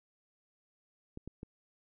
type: clicks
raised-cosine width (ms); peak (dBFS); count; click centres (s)
3; -30; 3; 1.174 / 1.276 / 1.431
effects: none